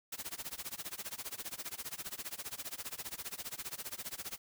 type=noise with tremolo; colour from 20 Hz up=white; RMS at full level=-40 dBFS; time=0.12-4.38 s; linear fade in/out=5 ms; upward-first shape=sine; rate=15 Hz; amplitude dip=95%; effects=none